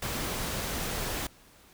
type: noise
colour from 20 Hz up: pink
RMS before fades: -33 dBFS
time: 0.02-1.27 s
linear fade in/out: 5 ms
effects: pink hiss -57 dBFS RMS until 1.73 s